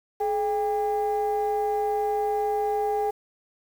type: tone pair together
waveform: sine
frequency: 424.4 / 802 Hz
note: G#4 / G5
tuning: +38 / +39 cents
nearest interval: major seventh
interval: 1101 cents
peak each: -24 dBFS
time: 0.2-3.11 s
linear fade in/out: 10 ms
effects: tanh soft clip ceiling -18 dBFS + 8-bit